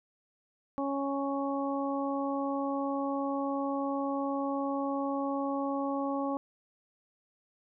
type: harmonic tone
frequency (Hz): 277.2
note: C#4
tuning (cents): 0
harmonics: 1 / 2 / 3 / 4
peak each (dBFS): -32 / -35 / -37 / -38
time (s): 0.78-6.37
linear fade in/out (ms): 0
effects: none